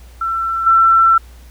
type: tone with level steps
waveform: sine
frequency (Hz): 1343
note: E6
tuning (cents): +32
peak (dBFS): -16 / -7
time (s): 0.21-1.18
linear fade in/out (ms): 5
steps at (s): 0.66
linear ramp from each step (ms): 10
effects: added 60 Hz sine -37 dBFS peak until 1.5 s + pink hiss -48 dBFS RMS until 1.5 s